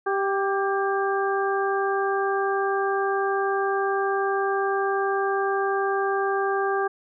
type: harmonic tone with a mistuned harmonic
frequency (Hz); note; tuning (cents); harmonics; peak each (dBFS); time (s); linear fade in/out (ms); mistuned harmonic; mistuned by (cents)
392; G4; 0; 1 / 2 / 3 / 4; -24 / -27 / -29 / -30; 0.06-6.88; 10; 4; +32
effects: none